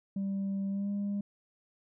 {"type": "tone with pitch glide", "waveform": "sine", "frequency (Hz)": [196, 202], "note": ["G3", "G#3"], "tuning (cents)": [0, -48], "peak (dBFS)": -28, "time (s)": [0.16, 1.21], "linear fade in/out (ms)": 5, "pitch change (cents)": 52, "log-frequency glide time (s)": [0.69, 0.9], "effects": ["tanh soft clip ceiling -29 dBFS"]}